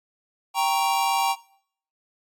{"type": "chord", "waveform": "square", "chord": "G diminished", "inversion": "none", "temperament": "equal", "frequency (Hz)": [784, 932.3, 1108.7], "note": ["G5", "Bb5", "Db6"], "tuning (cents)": [0, 0, 0], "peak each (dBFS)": [-24, -24, -29], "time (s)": [0.54, 1.36], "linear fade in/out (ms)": 50, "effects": ["noise-tail reverb RT60 0.6 s tail -20 dB re dry", "MP3 64 kbps"]}